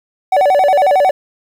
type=tone with vibrato; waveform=triangle; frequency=659.3 Hz; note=E5; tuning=in tune; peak=-6 dBFS; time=0.32-1.11 s; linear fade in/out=5 ms; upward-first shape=square; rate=11 Hz; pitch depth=230 cents each way; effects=7-bit